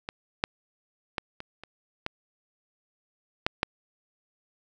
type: clicks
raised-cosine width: 0.3 ms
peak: -17 / -7 / -12 / -22 / -26 / -14 / -7 / -7 dBFS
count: 8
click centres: 0.089 / 0.439 / 1.182 / 1.404 / 1.636 / 2.064 / 3.465 / 3.631 s
effects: none